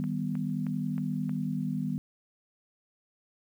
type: chord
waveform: sine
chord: Eb augmented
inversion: none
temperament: equal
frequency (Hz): 155.56 / 196 / 246.9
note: Eb3 / G3 / B3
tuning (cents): 0 / 0 / 0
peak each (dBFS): -33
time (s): 0-1.98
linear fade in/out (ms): 0
type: click train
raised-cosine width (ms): 0.5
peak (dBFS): -32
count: 5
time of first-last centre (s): 0.04-1.294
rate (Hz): 3.19
effects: 10-bit